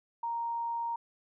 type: tone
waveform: sine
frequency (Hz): 932.3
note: A#5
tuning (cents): 0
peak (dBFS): -31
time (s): 0.23-0.96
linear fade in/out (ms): 5
effects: none